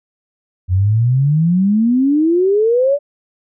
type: exponential sweep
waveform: sine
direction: up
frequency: 88.2 to 587.3 Hz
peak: -10 dBFS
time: 0.68-2.99 s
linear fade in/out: 50 ms
effects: none